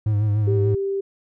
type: tone with vibrato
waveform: triangle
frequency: 105.1 Hz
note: G#2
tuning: 21 cents sharp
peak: -15 dBFS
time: 0.06-0.75 s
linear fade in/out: 5 ms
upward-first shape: sine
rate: 6.8 Hz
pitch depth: 49 cents each way
type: tone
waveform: sine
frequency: 392.8 Hz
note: G4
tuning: 4 cents sharp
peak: -21 dBFS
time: 0.47-1.01 s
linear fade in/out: 10 ms
effects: none